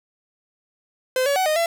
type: tone with pitch steps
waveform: 45% pulse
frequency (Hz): 514 / 565 / 750 / 617 / 674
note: C5 / C#5 / F#5 / D#5 / E5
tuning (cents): -31 / +33 / +23 / -15 / +38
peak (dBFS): -18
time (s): 1.16-1.66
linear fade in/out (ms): 2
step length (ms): 100
effects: none